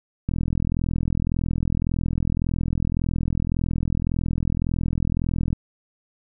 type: click train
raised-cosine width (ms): 5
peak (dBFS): -11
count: 220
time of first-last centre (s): 0.29-5.529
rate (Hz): 41.8
effects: none